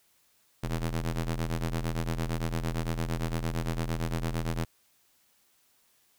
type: ring-modulated tone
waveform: sawtooth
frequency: 82 Hz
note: E2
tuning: 9 cents flat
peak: -22 dBFS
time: 0.63-4.65 s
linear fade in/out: 10 ms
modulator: 45.4 Hz
effects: white hiss -67 dBFS RMS until 6.18 s